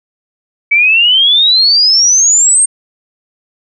sine exponential sweep, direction up, 2267 to 8700 Hz, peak -5 dBFS, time 0.71-2.66 s, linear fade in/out 10 ms, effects none

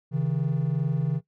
triangle tone pair together, 136.3 / 158.85 Hz, C#3 / D#3, -29 / +36 cents, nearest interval minor third, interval 265 cents, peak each -23 dBFS, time 0.11-1.21 s, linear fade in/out 50 ms, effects noise-tail reverb RT60 0.1 s tail -17 dB re dry + tanh soft clip ceiling -14 dBFS

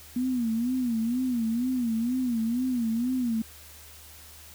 sine tone with vibrato, 240.2 Hz, B3, 48 cents flat, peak -24 dBFS, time 0.16-3.42 s, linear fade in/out 5 ms, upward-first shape sine, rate 2.1 Hz, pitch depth 130 cents each way, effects added 76 Hz sine -52 dBFS peak until 4.54 s + white hiss -49 dBFS RMS until 4.54 s

